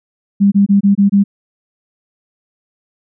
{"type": "tone bursts", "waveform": "sine", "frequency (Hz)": 199.9, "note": "G3", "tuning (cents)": 34, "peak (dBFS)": -6, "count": 6, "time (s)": [0.4, 1.24], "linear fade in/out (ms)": 20, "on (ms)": 120, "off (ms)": 24, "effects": []}